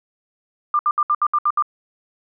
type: tone bursts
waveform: sine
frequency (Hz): 1195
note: D6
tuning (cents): +30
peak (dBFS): -14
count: 8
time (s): 0.74-1.624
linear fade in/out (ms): 2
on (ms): 51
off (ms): 68
effects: none